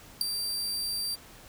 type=tone with ADSR envelope; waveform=sawtooth; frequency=4699 Hz; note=D8; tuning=in tune; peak=-16 dBFS; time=0.21-1.16 s; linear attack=3 ms; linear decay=6 ms; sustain=-11 dB; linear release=21 ms; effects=pink hiss -51 dBFS RMS until 1.48 s